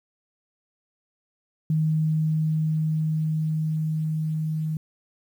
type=tone with level ramp; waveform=sine; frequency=156.7 Hz; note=D#3; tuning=13 cents sharp; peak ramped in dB=-19 to -24 dBFS; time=1.7-4.77 s; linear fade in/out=2 ms; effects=9-bit